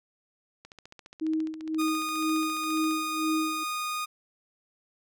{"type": "click train", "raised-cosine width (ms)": 0.2, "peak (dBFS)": -29, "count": 34, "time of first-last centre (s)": [0.65, 2.91], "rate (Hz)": 14.6}
{"type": "tone with tremolo", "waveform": "sine", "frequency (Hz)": 315.8, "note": "D#4", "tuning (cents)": 26, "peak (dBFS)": -24, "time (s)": [1.21, 3.64], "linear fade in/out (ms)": 10, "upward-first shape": "sine", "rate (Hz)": 2, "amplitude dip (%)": 80}
{"type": "tone", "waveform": "sawtooth", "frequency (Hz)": 1232, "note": "D#6", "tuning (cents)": -17, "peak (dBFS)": -26, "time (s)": [1.78, 4.06], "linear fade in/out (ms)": 20}
{"effects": []}